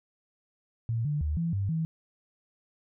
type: tone with pitch steps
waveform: sine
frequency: 114.8 / 147.9 / 75.7 / 167.2 / 98.7 / 161.6 Hz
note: A#2 / D3 / D#2 / E3 / G2 / E3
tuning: -26 / +13 / -47 / +25 / +12 / -34 cents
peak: -26 dBFS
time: 0.89-1.85 s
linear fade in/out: 0 ms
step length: 160 ms
effects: none